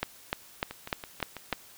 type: two click trains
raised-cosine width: 0.3 ms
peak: -11 / -22 dBFS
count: 6 / 6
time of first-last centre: 0.03-1.527 / 0.71-1.531 s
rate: 3.34 / 6.09 Hz
effects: white hiss -53 dBFS RMS until 1.77 s